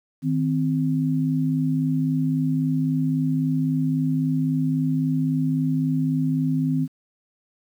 sine tone pair together, 156.27 / 260 Hz, D#3 / C4, +8 / -11 cents, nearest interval major sixth, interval 881 cents, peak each -22 dBFS, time 0.22-6.88 s, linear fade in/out 50 ms, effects 9-bit

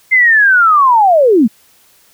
sine linear sweep, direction down, 2100 to 196 Hz, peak -5 dBFS, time 0.11-1.48 s, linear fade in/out 20 ms, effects white hiss -49 dBFS RMS until 2.13 s

